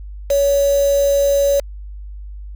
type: tone with quantisation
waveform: sine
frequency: 562 Hz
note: C#5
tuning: 24 cents sharp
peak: -12 dBFS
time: 0.3-1.6 s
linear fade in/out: 5 ms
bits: 4
effects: added 50 Hz sine -29 dBFS peak until 2.55 s